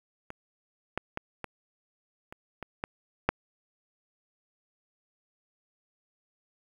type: clicks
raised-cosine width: 0.5 ms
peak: -24 / -14 / -17 / -20 / -27 / -22 / -16 / -7 dBFS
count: 8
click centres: 0.304 / 0.976 / 1.174 / 1.443 / 2.325 / 2.627 / 2.839 / 3.29 s
effects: 8-bit